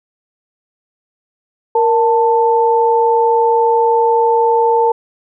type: tone pair together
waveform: sine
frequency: 466.2 / 885.9 Hz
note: A#4 / A5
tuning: 0 / +12 cents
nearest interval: major seventh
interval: 1112 cents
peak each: -12 dBFS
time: 1.75-4.92 s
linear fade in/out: 5 ms
effects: none